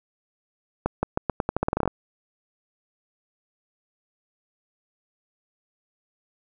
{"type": "accelerating click train", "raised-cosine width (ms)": 1, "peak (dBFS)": -8, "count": 15, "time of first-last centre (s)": [0.86, 1.877], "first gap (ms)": 170, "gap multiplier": 0.85, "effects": []}